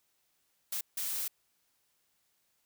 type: noise bursts at uneven times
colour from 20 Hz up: blue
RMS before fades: -35 dBFS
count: 2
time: 0.72-0.81 / 0.97-1.28 s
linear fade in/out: 5 ms
effects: white hiss -75 dBFS RMS until 2.65 s